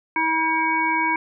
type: harmonic tone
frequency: 321.2 Hz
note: E4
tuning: 45 cents flat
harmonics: 1 / 3 / 5 / 7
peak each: -28 / -21 / -28 / -23 dBFS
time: 0.16-1.16 s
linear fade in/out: 2 ms
effects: none